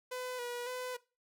sawtooth tone with vibrato, 493.9 Hz, B4, in tune, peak -34 dBFS, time 0.11-0.97 s, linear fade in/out 10 ms, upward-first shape square, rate 1.8 Hz, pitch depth 34 cents each way, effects noise-tail reverb RT60 0.3 s tail -21 dB re dry

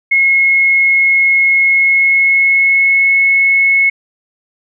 sine tone with pitch glide, 2169 to 2189 Hz, C#7 to C#7, -38 to -22 cents, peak -7 dBFS, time 0.11-3.9 s, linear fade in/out 10 ms, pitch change +16 cents, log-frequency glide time 1.62-3.14 s, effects none

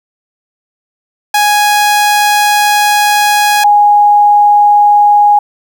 sawtooth / sine tone pair in turn, 830.6 / 826.3 Hz, G#5 / G#5, 0 / -9 cents, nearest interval unison, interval 9 cents, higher first, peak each -3 dBFS, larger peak neither, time 1.34-3.64 / 3.64-5.39 s, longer first, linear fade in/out 5 ms, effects 7-bit

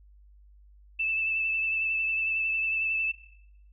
sine tone with vibrato, 2637 Hz, E7, in tune, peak -25 dBFS, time 0.99-3.12 s, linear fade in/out 10 ms, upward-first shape sine, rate 11 Hz, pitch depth 19 cents each way, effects noise-tail reverb RT60 0.9 s tail -20 dB re dry + added 50 Hz sine -52 dBFS peak until 3.72 s

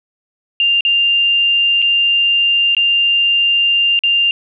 sine tone with dropouts, 2794 Hz, F7, in tune, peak -10 dBFS, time 0.6-4.31 s, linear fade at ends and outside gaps 1 ms, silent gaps 0.808-0.85 / 1.819-1.824 / 2.749-2.767 / 3.991-4.036 s, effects none

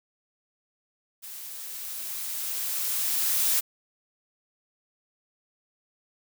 blue noise with level ramp, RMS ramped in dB -41 to -23 dBFS, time 1.22-3.61 s, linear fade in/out 20 ms, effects none

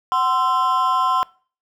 triangle tone with amplitude modulation, 1040 Hz, C6, 11 cents flat, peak -10 dBFS, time 0.12-1.23 s, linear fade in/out 0 ms, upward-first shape sine, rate 293 Hz, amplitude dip 95%, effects noise-tail reverb RT60 0.4 s tail -23 dB re dry

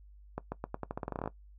accelerating click train, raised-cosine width 1 ms, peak -21 dBFS, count 16, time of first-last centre 0.38-1.276 s, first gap 140 ms, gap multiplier 0.86, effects noise-tail reverb RT60 0.1 s tail -18 dB re dry + added 50 Hz sine -52 dBFS peak until 1.58 s

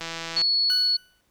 click train, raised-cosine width 0.2 ms, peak -15 dBFS, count 68, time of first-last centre 0.01-0.416 s, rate 165 Hz
sine tone, 4389 Hz, C#8, 18 cents flat, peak -19 dBFS, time 0.36-0.97 s, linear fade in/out 10 ms
20% pulse tone with exponential decay, 1486 Hz, F#6, 7 cents sharp, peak -23 dBFS, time 0.7-1.21 s, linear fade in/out 0 ms, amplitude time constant 110 ms
effects pink hiss -68 dBFS RMS until 1.3 s

